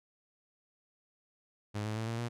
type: tone with pitch steps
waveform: sawtooth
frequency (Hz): 104.6 / 107.98 / 111.46 / 115.06 / 118.77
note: G#2 / A2 / A2 / A#2 / A#2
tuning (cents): +13 / -32 / +23 / -22 / +33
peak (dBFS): -30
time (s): 1.74-2.29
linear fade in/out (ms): 20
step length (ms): 110
effects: low-pass 9000 Hz 12 dB/octave